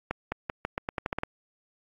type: accelerating click train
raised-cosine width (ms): 0.5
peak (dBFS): -14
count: 11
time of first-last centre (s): 0.11-1.234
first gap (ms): 210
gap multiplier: 0.85
effects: AAC 48 kbps